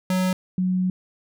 square / sine tone pair in turn, 185 / 184.08 Hz, F#3 / F#3, 0 / -9 cents, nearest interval unison, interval 9 cents, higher first, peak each -20 / -19 dBFS, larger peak second, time 0.1-0.33 / 0.58-0.9 s, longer second, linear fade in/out 2 ms, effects none

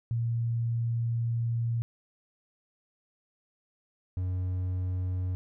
sine / triangle tone pair in turn, 116.54 / 91.66 Hz, A#2 / F#2, 0 / -16 cents, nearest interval major third, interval 416 cents, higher first, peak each -26 dBFS, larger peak neither, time 0.11-1.82 / 4.17-5.35 s, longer first, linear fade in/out 0 ms, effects none

